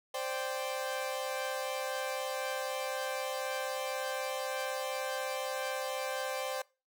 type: chord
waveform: sawtooth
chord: C suspended second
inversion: none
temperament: equal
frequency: 523.3 / 587.3 / 784 Hz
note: C5 / D5 / G5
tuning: 0 / 0 / 0 cents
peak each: -33 / -36 / -36 dBFS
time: 0.14-6.62 s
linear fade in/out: 5 ms
effects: noise-tail reverb RT60 0.3 s tail -22 dB re dry